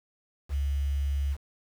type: tone with quantisation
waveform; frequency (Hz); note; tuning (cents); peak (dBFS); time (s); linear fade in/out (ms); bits
sine; 70; C#2; +18; -25; 0.49-1.37; 50; 8
effects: none